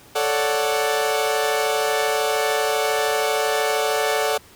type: chord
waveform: sawtooth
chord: D major seventh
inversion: second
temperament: equal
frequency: 440 / 554.4 / 587.3 / 740 Hz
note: A4 / C#5 / D5 / F#5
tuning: 0 / 0 / 0 / 0 cents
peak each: -19 / -24 / -21 / -21 dBFS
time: 0.15-4.38 s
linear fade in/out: 10 ms
effects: pink hiss -48 dBFS RMS until 4.55 s + high-pass 60 Hz 12 dB/octave